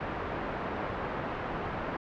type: low-pass noise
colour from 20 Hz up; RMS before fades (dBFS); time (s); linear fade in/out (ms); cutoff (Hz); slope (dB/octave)
white; -35; 0-1.97; 10; 1100; 12
effects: low-pass 3000 Hz 12 dB/octave